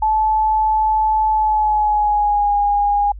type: tone with pitch glide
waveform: sine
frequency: 867 to 818.3 Hz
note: A5 to G#5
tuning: -26 to -26 cents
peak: -13 dBFS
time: 0.02-3.12 s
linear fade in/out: 5 ms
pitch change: -100 cents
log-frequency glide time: 1.3-2.55 s
effects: added 50 Hz sine -30 dBFS peak until 3.19 s

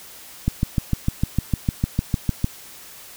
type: click train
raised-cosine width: 5 ms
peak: -6 dBFS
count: 14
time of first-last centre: 0.48-2.444 s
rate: 6.62 Hz
effects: white hiss -42 dBFS RMS until 3.16 s

